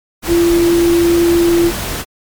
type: tone in noise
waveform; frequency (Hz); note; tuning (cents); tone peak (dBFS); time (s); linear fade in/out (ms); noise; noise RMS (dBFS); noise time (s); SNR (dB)
sine; 341.4; F4; -39; -8; 0.27-1.72; 50; pink; -21; 0.22-2.05; +10
effects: MP3 96 kbps